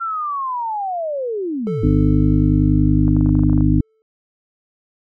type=linear sweep; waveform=sine; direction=down; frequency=1374 to 51.4 Hz; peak=-20 dBFS; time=0-1.89 s; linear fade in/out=20 ms
type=tone with exponential decay; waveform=triangle; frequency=440 Hz; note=A4; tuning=in tune; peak=-19 dBFS; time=1.67-4.02 s; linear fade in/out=0 ms; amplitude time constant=510 ms
type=harmonic tone; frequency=50.7 Hz; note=G#1; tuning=41 cents flat; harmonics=1 / 2 / 3 / 5 / 6; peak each=-18 / -18 / -18 / -18 / -18 dBFS; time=1.83-3.81 s; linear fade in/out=5 ms
type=clicks; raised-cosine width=1 ms; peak=-20 dBFS; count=12; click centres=3.08 / 3.166 / 3.21 / 3.261 / 3.292 / 3.353 / 3.393 / 3.435 / 3.497 / 3.531 / 3.578 / 3.608 s
effects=none